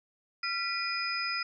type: tone cluster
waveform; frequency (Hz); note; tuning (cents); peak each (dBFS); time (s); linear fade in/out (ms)
sine; 1370 / 1974 / 2429 / 5010; F6 / B6 / D#7 / D#8; -34 / -1 / -42 / +11; -35 / -38 / -36 / -34; 0.43-1.43; 5
effects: none